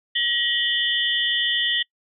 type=tone cluster; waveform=sine; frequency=1905 / 2965 / 3177 / 3475 Hz; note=A#6 / F#7 / G7 / A7; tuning=+37 / +3 / +23 / -22 cents; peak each=-25 dBFS; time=0.15-1.83 s; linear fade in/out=10 ms; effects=noise-tail reverb RT60 0.1 s tail -26 dB re dry